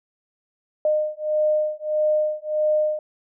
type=beating tone pair; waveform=sine; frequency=610 / 611.6 Hz; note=D#5 / D#5; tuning=-34 / -30 cents; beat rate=1.6 Hz; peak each=-22 dBFS; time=0.85-2.99 s; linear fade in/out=2 ms; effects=none